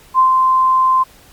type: tone with ADSR envelope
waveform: sine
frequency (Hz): 1040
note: C6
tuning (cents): -11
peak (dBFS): -6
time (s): 0.14-1.04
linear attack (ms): 48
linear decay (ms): 110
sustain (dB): -3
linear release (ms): 18
effects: pink hiss -45 dBFS RMS until 1.32 s + MP3 96 kbps